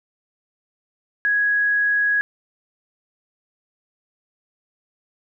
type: tone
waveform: sine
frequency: 1664 Hz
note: G#6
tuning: 3 cents sharp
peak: -16 dBFS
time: 1.25-2.21 s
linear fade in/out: 0 ms
effects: none